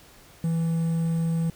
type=tone with quantisation; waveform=triangle; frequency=164.81 Hz; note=E3; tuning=in tune; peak=-20 dBFS; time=0.44-1.5 s; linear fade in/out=2 ms; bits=8; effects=pink hiss -52 dBFS RMS until 1.55 s